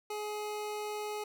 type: tone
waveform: 25% pulse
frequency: 420.8 Hz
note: G#4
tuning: 23 cents sharp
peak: -32 dBFS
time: 0.1-1.24 s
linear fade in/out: 5 ms
effects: none